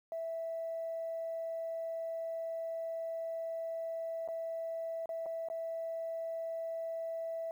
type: tone with dropouts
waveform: sine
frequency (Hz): 658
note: E5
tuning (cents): -3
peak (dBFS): -35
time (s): 0.12-7.51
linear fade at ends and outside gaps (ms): 1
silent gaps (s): 4.277-4.286 / 5.058-5.091 / 5.259-5.263 / 5.486-5.5
effects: tanh soft clip ceiling -31 dBFS + 11-bit